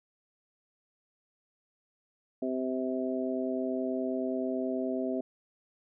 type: harmonic tone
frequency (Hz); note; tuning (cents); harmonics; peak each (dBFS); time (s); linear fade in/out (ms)
129.4; C3; -19; 2 / 3 / 4 / 5; -32 / -35 / -40 / -35; 2.42-5.21; 5
effects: none